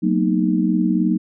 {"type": "chord", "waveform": "sine", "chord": "B major seventh", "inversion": "second", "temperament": "equal with one note detuned", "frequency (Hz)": [185, 227.8, 246.9, 311.1], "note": ["F#3", "A#3", "B3", "D#4"], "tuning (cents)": [0, -40, 0, 0], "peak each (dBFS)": [-19, -21, -24, -20], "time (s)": [0.02, 1.18], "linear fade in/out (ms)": 20, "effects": []}